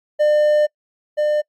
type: tone pair in turn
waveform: triangle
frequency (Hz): 600 / 600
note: D5 / D5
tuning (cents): +37 / +37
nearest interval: unison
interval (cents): 0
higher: neither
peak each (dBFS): -10 / -13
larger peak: first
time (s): 0.19-0.67 / 1.17-1.42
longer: first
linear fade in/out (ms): 20
effects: noise-tail reverb RT60 0.1 s tail -26 dB re dry + Opus 48 kbps